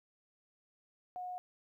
sine tone, 726 Hz, F#5, 33 cents flat, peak -39 dBFS, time 1.16-1.38 s, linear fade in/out 0 ms, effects 13-bit

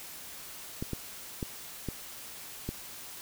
clicks, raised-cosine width 3 ms, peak -20 dBFS, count 5, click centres 0.825 / 0.933 / 1.428 / 1.887 / 2.69 s, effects white hiss -45 dBFS RMS until 3.21 s

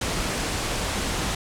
pink low-pass noise, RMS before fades -27 dBFS, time 0.01-1.35 s, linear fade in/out 5 ms, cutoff 9700 Hz, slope 24 dB/octave, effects none

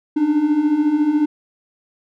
triangle beating tone pair, 288.3 / 302.3 Hz, D4 / D#4, -32 / -50 cents, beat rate 14 Hz, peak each -19 / -13 dBFS, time 0.16-1.26 s, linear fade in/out 10 ms, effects none

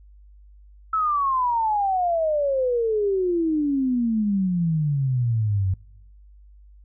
sine exponential sweep, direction down, 1318.5 to 91.5 Hz, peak -19 dBFS, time 0.93-5.74 s, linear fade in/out 5 ms, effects noise-tail reverb RT60 0.9 s tail -24 dB re dry + added 50 Hz sine -46 dBFS peak until 6.84 s

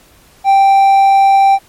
triangle tone, 784 Hz, G5, in tune, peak -3 dBFS, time 0.44-1.59 s, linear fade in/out 50 ms, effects pink hiss -46 dBFS RMS until 1.68 s + MP3 64 kbps

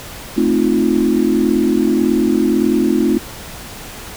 sine chord, F dominant seventh, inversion first, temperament equal, 220 / 261.6 / 311.1 / 349.2 Hz, A3 / C4 / Eb4 / F4, 0 / 0 / 0 / 0 cents, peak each -17 dBFS, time 0.36-3.19 s, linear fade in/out 20 ms, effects pink hiss -32 dBFS RMS until 4.16 s

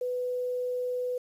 sine tone with quantisation, 497.3 Hz, B4, 12 cents sharp, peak -28 dBFS, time 0.01-1.18 s, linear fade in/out 5 ms, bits 9, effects resampled to 32000 Hz

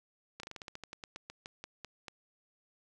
slowing click train, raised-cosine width 0.2 ms, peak -26 dBFS, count 17, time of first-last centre 0.4-2.082 s, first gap 33 ms, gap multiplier 1.14, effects none

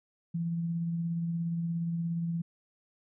sine tone with tremolo, 168.2 Hz, E3, 35 cents sharp, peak -28 dBFS, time 0.34-2.42 s, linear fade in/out 10 ms, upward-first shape sine, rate 17 Hz, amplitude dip 25%, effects none

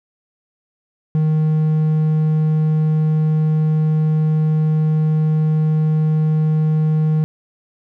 triangle tone, 155.56 Hz, D#3, in tune, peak -11 dBFS, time 1.15-7.24 s, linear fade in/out 0 ms, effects none

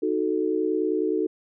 sine chord, D# diminished, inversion none, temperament equal, 311.1 / 370 / 440 Hz, D#4 / F#4 / A4, 0 / 0 / 0 cents, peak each -26 dBFS, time 0.02-1.27 s, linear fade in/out 10 ms, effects none

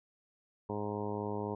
harmonic tone, 103.83 Hz, G#2, in tune, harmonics 1 / 2 / 3 / 4 / 5 / 6 / 7 / 8 / 9 / 10, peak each -42 / -41 / -43 / -39 / -44 / -48 / -48 / -48 / -43 / -53 dBFS, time 0.69-1.55 s, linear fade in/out 5 ms, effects none

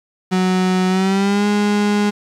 35% pulse tone with pitch glide, 185 to 206.5 Hz, F#3 to G#3, 0 to -10 cents, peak -12 dBFS, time 0.31-2.11 s, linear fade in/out 20 ms, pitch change +190 cents, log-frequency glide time 0.88-1.46 s, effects low-pass 7000 Hz 12 dB/octave + 8-bit

